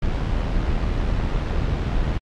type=noise with amplitude modulation; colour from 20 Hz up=brown; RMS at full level=-20 dBFS; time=0.02-2.18 s; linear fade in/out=5 ms; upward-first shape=sine; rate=80.7 Hz; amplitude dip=40%; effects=low-pass 4000 Hz 12 dB/octave + AAC 64 kbps